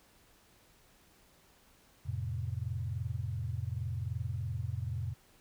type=chord; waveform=sine; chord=F major; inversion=none; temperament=equal; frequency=87.31 / 110 / 130.81 Hz; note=F2 / A2 / C3; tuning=0 / 0 / 0 cents; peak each=-38 / -37 / -39 dBFS; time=2.05-5.14 s; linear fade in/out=20 ms; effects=pink hiss -64 dBFS RMS until 5.4 s

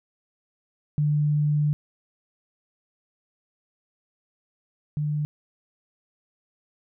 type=tone pair in turn; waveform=sine; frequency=148.6 / 149.25 Hz; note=D3 / D3; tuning=+21 / +28 cents; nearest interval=unison; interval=7 cents; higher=second; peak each=-19 / -23 dBFS; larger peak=first; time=0.98-1.73 / 4.97-5.25 s; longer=first; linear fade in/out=0 ms; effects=none

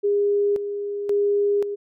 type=tone with tremolo; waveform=sine; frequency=407.2 Hz; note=G#4; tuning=34 cents flat; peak=-17 dBFS; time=0.03-1.76 s; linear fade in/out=20 ms; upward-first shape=square; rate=0.94 Hz; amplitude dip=60%; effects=none

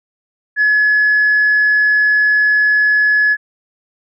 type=tone; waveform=sine; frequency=1700 Hz; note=G#6; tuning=40 cents sharp; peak=-8 dBFS; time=0.56-3.37 s; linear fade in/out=50 ms; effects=tanh soft clip ceiling -6 dBFS

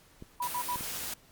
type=clicks; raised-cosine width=3 ms; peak=-30 dBFS; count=3; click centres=0.224 / 0.759 / 0.809 s
type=tone bursts; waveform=sine; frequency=980 Hz; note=B5; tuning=14 cents flat; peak=-30 dBFS; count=3; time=0.4-0.76 s; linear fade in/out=5 ms; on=76 ms; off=66 ms
type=noise; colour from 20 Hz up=white; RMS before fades=-37 dBFS; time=0.42-1.14 s; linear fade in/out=5 ms
effects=pink hiss -60 dBFS RMS until 1.31 s + Opus 48 kbps

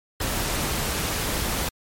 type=noise; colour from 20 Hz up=pink; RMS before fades=-26 dBFS; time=0.2-1.69 s; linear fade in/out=5 ms; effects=MP3 64 kbps

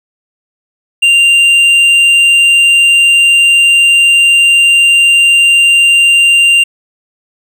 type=tone with hard clipping; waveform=triangle; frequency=2784 Hz; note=F7; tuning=6 cents flat; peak=-5 dBFS; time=1.02-6.64 s; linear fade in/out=10 ms; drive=8 dB; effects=none

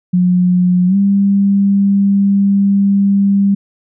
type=tone with pitch glide; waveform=sine; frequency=180 to 198.57 Hz; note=F#3 to G3; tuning=-47 to +23 cents; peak=-8 dBFS; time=0.13-3.55 s; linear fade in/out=10 ms; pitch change=+170 cents; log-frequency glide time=0.87-0.96 s; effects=none

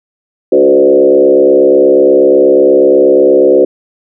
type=tone with frequency modulation; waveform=sine; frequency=440 Hz; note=A4; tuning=in tune; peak=-3 dBFS; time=0.52-3.65 s; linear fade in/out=5 ms; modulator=68.3 Hz; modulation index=1.8; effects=none

